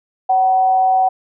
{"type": "tone with amplitude modulation", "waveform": "sine", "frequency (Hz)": 754, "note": "F#5", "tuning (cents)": 32, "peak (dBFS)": -9, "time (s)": [0.29, 1.09], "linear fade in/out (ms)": 10, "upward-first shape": "sine", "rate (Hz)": 208, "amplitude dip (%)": 35, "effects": []}